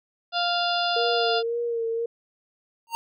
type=harmonic tone; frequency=698.5 Hz; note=F5; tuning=in tune; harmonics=1 / 2 / 4 / 5 / 6 / 7; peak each=-25 / -29 / -32 / -30 / -34 / -31 dBFS; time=0.32-1.43 s; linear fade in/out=50 ms
type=tone with vibrato; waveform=sine; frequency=464.4 Hz; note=A#4; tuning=7 cents flat; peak=-24 dBFS; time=0.96-2.06 s; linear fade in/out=5 ms; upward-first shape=sine; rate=1.9 Hz; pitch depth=36 cents each way
type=tone with exponential growth; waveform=square; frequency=924 Hz; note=A#5; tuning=16 cents flat; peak=-23 dBFS; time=2.87-2.95 s; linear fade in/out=0 ms; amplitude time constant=16 ms
effects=none